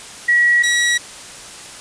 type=tone pair in turn; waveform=sine / sawtooth; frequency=1922 / 1922 Hz; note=B6 / B6; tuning=-48 / -48 cents; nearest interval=unison; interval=0 cents; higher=neither; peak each=-10 dBFS; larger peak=neither; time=0.28-0.63 / 0.63-0.98 s; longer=neither; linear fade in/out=10 ms; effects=white hiss -35 dBFS RMS until 1.8 s + resampled to 22050 Hz